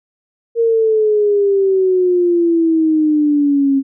sine exponential sweep, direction down, 466.2 to 269.6 Hz, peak -10 dBFS, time 0.55-3.83 s, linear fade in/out 50 ms, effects none

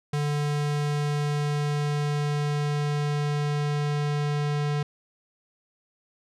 square tone with low-pass filter sweep, 146.83 Hz, D3, in tune, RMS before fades -26 dBFS, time 0.13-4.83 s, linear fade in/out 5 ms, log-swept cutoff 8800 to 5300 Hz, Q 0.71, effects none

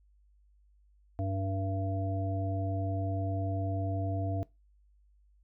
harmonic tone with a mistuned harmonic, 96.8 Hz, G2, 21 cents flat, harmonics 1 / 3 / 5 / 7, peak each -31 / -37 / -46 / -38 dBFS, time 1.19-4.43 s, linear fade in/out 0 ms, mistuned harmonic 5, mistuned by -22 cents, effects noise-tail reverb RT60 0.2 s tail -20 dB re dry + added 50 Hz sine -61 dBFS peak until 5.43 s

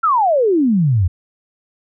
sine exponential sweep, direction down, 1396.9 to 82.5 Hz, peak -11 dBFS, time 0.03-1.08 s, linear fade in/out 10 ms, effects none

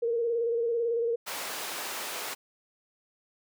sine tone with vibrato, 466.2 Hz, A#4, in tune, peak -25 dBFS, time 0.02-1.16 s, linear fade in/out 10 ms, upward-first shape square, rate 18 Hz, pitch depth 34 cents each way
pink high-pass noise, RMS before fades -36 dBFS, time 1.26-2.35 s, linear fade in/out 20 ms, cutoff 560 Hz, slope 12 dB/octave
effects none

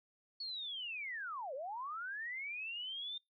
sine linear two-way sweep, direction down then up, 4435 to 500 to 3640 Hz, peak -40 dBFS, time 0.4-3.18 s, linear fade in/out 5 ms, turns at 1.54 s, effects noise-tail reverb RT60 0.2 s tail -25 dB re dry

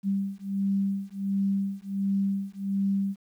sine beating tone pair, 196 / 197.4 Hz, G3 / G3, 0 / +12 cents, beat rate 1.4 Hz, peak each -28 dBFS, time 0.03-3.16 s, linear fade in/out 50 ms, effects 10-bit

